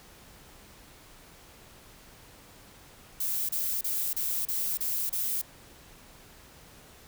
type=noise bursts; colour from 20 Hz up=violet; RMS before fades=-30 dBFS; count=7; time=3.2-5.416 s; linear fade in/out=5 ms; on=290 ms; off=31 ms; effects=pink hiss -53 dBFS RMS until 7.07 s